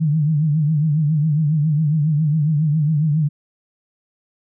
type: tone with vibrato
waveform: sine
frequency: 152.6 Hz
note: D#3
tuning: 33 cents flat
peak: -14 dBFS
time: 0-3.29 s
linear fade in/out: 20 ms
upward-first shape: triangle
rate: 7.3 Hz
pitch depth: 120 cents each way
effects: none